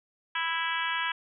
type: harmonic tone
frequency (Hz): 329.6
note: E4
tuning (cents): 0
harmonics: 3 / 4 / 5 / 6 / 7 / 8 / 9 / 10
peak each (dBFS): -33 / -37 / -32 / -38 / -37 / -39 / -38 / -38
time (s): 0.35-1.12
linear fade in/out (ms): 5
effects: none